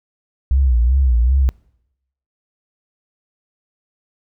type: tone with vibrato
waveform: sine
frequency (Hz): 62.9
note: B1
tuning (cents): +32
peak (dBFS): -11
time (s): 0.51-1.49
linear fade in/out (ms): 0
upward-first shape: sine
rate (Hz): 2.6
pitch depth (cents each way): 140
effects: noise-tail reverb RT60 0.8 s tail -24 dB re dry